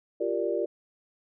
sine chord, G minor seventh, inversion third, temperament equal with one note detuned, 346.6 / 392 / 466.2 / 587.3 Hz, F4 / G4 / Bb4 / D5, -13 / 0 / 0 / 0 cents, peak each -31 dBFS, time 0.2-0.66 s, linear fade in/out 10 ms, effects none

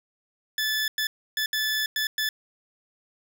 20% pulse tone bursts at uneven times, 1737 Hz, A6, 23 cents flat, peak -19 dBFS, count 6, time 0.58-0.88 / 0.98-1.07 / 1.37-1.46 / 1.53-1.86 / 1.96-2.07 / 2.18-2.29 s, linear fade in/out 2 ms, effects none

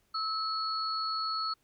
sine tone pair together, 1300 / 4373 Hz, E6 / C#8, -24 / -24 cents, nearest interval octave + major sixth, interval 2100 cents, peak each -32 / -34 dBFS, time 0.14-1.54 s, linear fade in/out 10 ms, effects pink hiss -72 dBFS RMS until 1.63 s

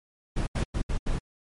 brown noise bursts at uneven times, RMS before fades -26 dBFS, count 5, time 0.36-0.47 / 0.55-0.64 / 0.74-0.82 / 0.89-0.98 / 1.06-1.19 s, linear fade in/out 10 ms, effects MP3 48 kbps

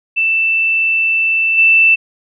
sine tone with level steps, 2659 Hz, E7, 14 cents sharp, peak -11 / -6 dBFS, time 0.16-1.96 s, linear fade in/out 20 ms, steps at 1.57 s, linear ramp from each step 20 ms, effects none

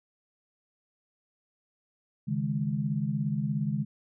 sine chord, C# suspended second, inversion none, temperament equal, 138.59 / 155.56 / 207.7 Hz, C#3 / D#3 / G#3, 0 / 0 / 0 cents, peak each -31 dBFS, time 2.27-3.85 s, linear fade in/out 20 ms, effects none

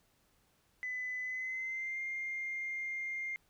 sine tone with pitch glide, 2006 to 2111 Hz, B6 to C7, +26 to +15 cents, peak -35 dBFS, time 0.83-3.36 s, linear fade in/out 0 ms, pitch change +89 cents, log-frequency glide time 1.22-2.01 s, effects tanh soft clip ceiling -31 dBFS + pink hiss -72 dBFS RMS until 3.49 s

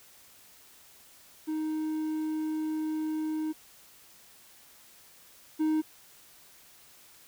triangle tone pair in turn, 311.8 / 311.8 Hz, D#4 / D#4, +4 / +4 cents, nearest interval unison, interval 0 cents, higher neither, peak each -27 / -22 dBFS, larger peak second, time 1.47-3.53 / 5.59-5.82 s, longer first, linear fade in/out 20 ms, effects white hiss -56 dBFS RMS until 7.27 s

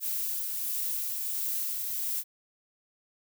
violet noise with tremolo, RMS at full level -31 dBFS, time 0-2.24 s, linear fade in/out 50 ms, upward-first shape sine, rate 1.5 Hz, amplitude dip 25%, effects none

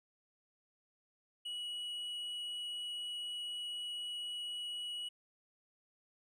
sine tone with tanh clipping, 2924 Hz, F#7, 21 cents flat, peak -40 dBFS, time 1.45-5.09 s, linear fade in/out 10 ms, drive 5 dB, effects none

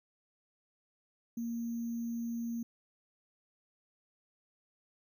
sine tone with sample-and-hold, 233.1 Hz, A#3, in tune, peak -34 dBFS, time 1.37-2.63 s, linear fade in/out 5 ms, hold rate 6300 Hz, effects none

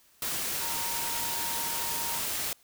sine tone in noise, 930 Hz, A#5, 4 cents flat, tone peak -38 dBFS, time 0.61-2.19 s, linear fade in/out 2 ms, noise white, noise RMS -32 dBFS, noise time 0.22-2.53 s, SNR -9 dB, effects white hiss -62 dBFS RMS until 2.63 s

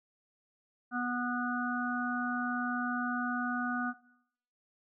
harmonic tone, 245.4 Hz, B3, 11 cents flat, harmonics 1 / 3 / 5 / 6, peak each -34 / -38 / -38 / -35 dBFS, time 0.91-3.94 s, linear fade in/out 50 ms, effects noise-tail reverb RT60 0.7 s tail -18 dB re dry

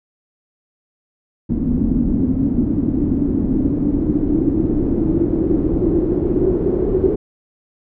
pink noise with low-pass filter sweep, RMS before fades -17 dBFS, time 1.49-7.16 s, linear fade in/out 10 ms, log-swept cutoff 240 to 380 Hz, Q 6.5, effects none

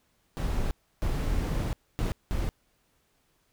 brown noise bursts at uneven times, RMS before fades -28 dBFS, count 4, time 0.37-0.71 / 1.02-1.73 / 1.99-2.12 / 2.31-2.49 s, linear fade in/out 0 ms, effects pink hiss -70 dBFS RMS until 3.52 s

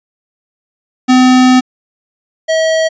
square tone pair in turn, 254.7 / 641.8 Hz, C4 / E5, -46 / -46 cents, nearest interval octave + major third, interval 1600 cents, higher second, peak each -5 / -10 dBFS, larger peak first, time 1.08-1.61 / 2.48-2.89 s, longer first, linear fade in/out 20 ms, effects resampled to 16000 Hz

